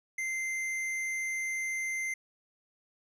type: tone with tanh clipping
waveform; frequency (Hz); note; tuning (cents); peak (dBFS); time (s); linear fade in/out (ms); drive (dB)
sine; 2082; C7; -9; -33; 0.18-2.14; 5; 13
effects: resampled to 32000 Hz